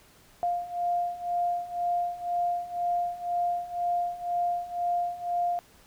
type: beating tone pair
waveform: sine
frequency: 700 / 702 Hz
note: F5 / F5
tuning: +4 / +9 cents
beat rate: 2 Hz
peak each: -31 / -28 dBFS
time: 0.43-5.59 s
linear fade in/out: 0 ms
effects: pink hiss -57 dBFS RMS until 5.86 s